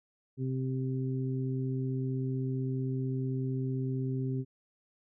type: harmonic tone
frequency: 130.81 Hz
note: C3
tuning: in tune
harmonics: 1 / 2 / 3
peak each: -31 / -36 / -40 dBFS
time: 0.37-4.45 s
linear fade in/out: 50 ms
effects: none